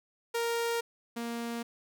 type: tone pair in turn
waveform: sawtooth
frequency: 466.2 / 234.1 Hz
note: A#4 / A#3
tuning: 0 / +8 cents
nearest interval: octave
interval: 1192 cents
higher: first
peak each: -25 / -30 dBFS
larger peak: first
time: 0.34-0.81 / 1.16-1.63 s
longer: neither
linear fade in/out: 10 ms
effects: none